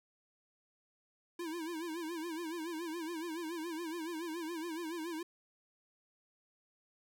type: tone with vibrato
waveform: square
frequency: 330 Hz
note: E4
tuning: 2 cents sharp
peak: -39 dBFS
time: 1.39-5.23 s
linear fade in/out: 5 ms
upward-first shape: sine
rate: 7.1 Hz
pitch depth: 110 cents each way
effects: none